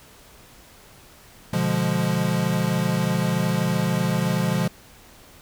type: chord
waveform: square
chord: B diminished seventh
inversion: none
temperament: equal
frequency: 123.47 / 146.83 / 174.61 / 207.7 Hz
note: B2 / D3 / F3 / Ab3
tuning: 0 / 0 / 0 / 0 cents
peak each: -28 / -28 / -24 / -28 dBFS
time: 1.53-4.68 s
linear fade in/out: 5 ms
effects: pink hiss -49 dBFS RMS until 5.41 s